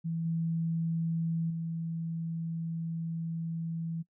sine tone with level steps, 164.81 Hz, E3, in tune, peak -30 / -28 / -32 dBFS, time 0.04-4.03 s, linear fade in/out 20 ms, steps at 0.25 / 1.5 s, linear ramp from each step 5 ms, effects noise-tail reverb RT60 0.1 s tail -21 dB re dry

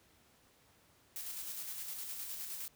blue noise with tremolo, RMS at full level -42 dBFS, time 1.16-2.68 s, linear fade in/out 0 ms, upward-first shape square, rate 9.7 Hz, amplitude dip 30%, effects pink hiss -67 dBFS RMS until 2.75 s + high-pass 60 Hz 12 dB/octave

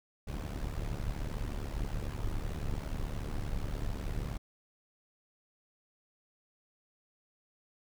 brown noise with amplitude modulation, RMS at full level -32 dBFS, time 0.27-4.38 s, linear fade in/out 10 ms, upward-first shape sine, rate 73 Hz, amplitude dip 80%, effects none

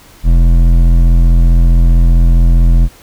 triangle tone with hard clipping, 42.32 Hz, E1, 46 cents sharp, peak -6 dBFS, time 0.23-2.89 s, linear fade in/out 50 ms, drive 14 dB, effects pink hiss -41 dBFS RMS until 3.02 s

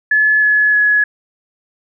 sine tone with pitch steps, 1716 / 1703.2 / 1690.4 Hz, A6 / G#6 / G#6, -44 / +43 / +30 cents, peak -9 dBFS, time 0.11-1.04 s, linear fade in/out 5 ms, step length 310 ms, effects none

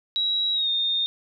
sine tone with pitch glide, 3870 to 3659 Hz, B7 to A#7, -36 to -33 cents, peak -21 dBFS, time 0.16-1.06 s, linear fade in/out 0 ms, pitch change -97 cents, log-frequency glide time 0.53-0.69 s, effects none

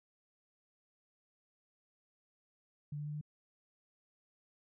sine tone with pitch steps, 146.83 / 147.94 / 149.05 / 150.18 Hz, D3 / D3 / D3 / D3, 0 / +13 / +26 / +39 cents, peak -38 dBFS, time 2.92-3.212 s, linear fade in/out 5 ms, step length 73 ms, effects none

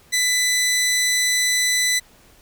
15% pulse tone, 1995 Hz, B6, 17 cents sharp, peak -11 dBFS, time 0.12-2 s, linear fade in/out 20 ms, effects pink hiss -52 dBFS RMS until 2.41 s

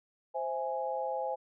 sine chord, C augmented, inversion none, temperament equal, 523.3 / 659.3 / 830.6 Hz, C5 / E5 / G#5, 0 / 0 / 0 cents, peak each -35 / -38 / -35 dBFS, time 0.34-1.36 s, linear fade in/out 20 ms, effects none

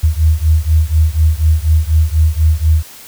sine beating tone pair, 77 / 81.1 Hz, D#2 / E2, -17 / -28 cents, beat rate 4.1 Hz, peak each -11 / -12 dBFS, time 0.03-2.83 s, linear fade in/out 10 ms, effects white hiss -36 dBFS RMS until 3.07 s

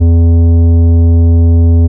sine tone with tanh clipping, 83.9 Hz, E2, 31 cents sharp, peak -5 dBFS, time 0-1.88 s, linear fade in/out 20 ms, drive 11 dB, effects none

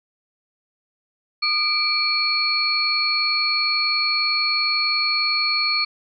sine tone cluster, 1223 / 2335 / 4363 Hz, D#6 / D7 / C#8, -30 / -11 / -28 cents, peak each -27 / -23 / -20 dBFS, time 1.42-5.85 s, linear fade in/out 10 ms, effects none

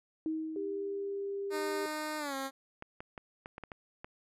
sine tone with exponential decay, 316.6 Hz, D#4, 30 cents sharp, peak -30 dBFS, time 0.26-1.78 s, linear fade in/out 1 ms, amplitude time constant 330 ms
sine tone, 397.9 Hz, G4, 26 cents sharp, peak -34 dBFS, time 0.56-1.86 s, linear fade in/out 2 ms
10% pulse tone with pitch glide, 306.3 to 269.7 Hz, D#4 to C#4, -27 to -47 cents, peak -27 dBFS, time 1.5-2.51 s, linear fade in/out 50 ms, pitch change -220 cents, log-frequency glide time 2.18-2.35 s
clicks, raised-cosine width 0.5 ms, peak -28 dBFS, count 8, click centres 2.824 / 3.005 / 3.178 / 3.459 / 3.581 / 3.637 / 3.718 / 4.045 s
effects resampled to 32000 Hz

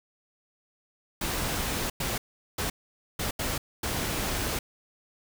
pink noise bursts at uneven times, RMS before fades -30 dBFS, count 6, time 1.21-1.9 / 2-2.18 / 2.58-2.7 / 3.19-3.31 / 3.39-3.58 / 3.83-4.59 s, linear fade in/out 5 ms, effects none

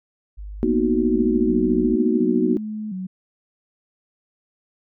sine tone, 50.6 Hz, G#1, 44 cents flat, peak -31 dBFS, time 0.37-1.96 s, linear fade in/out 20 ms
sine chord, B major seventh, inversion third, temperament equal, 233.1 / 246.9 / 311.1 / 370 Hz, A#3 / B3 / D#4 / F#4, 0 / 0 / 0 / 0 cents, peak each -22 dBFS, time 0.63-2.57 s, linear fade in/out 0 ms
sine tone with vibrato, 199.9 Hz, G3, 34 cents sharp, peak -26 dBFS, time 1.13-3.07 s, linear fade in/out 10 ms, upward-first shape square, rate 1.4 Hz, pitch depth 120 cents each way
effects none

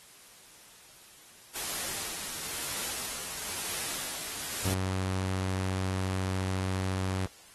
white noise with tremolo, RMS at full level -34 dBFS, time 1.54-4.75 s, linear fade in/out 20 ms, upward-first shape sine, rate 1 Hz, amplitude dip 35%
sawtooth tone, 94.2 Hz, F#2, 32 cents sharp, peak -25 dBFS, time 4.64-7.27 s, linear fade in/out 20 ms
effects white hiss -54 dBFS RMS until 7.54 s + AAC 32 kbps

